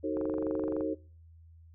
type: chord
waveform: sine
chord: D# diminished seventh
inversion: none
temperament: just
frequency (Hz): 311.1 / 373.4 / 448 / 537.6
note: D#4 / F#4 / A4 / C5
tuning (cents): 0 / +16 / +31 / +47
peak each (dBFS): -33 / -37 / -35 / -36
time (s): 0.03-0.95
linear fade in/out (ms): 20
type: click train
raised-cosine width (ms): 1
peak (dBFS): -27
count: 16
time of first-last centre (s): 0.17-0.808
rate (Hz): 23.5
effects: noise-tail reverb RT60 0.4 s tail -23 dB re dry + added 82 Hz sine -52 dBFS peak until 1.74 s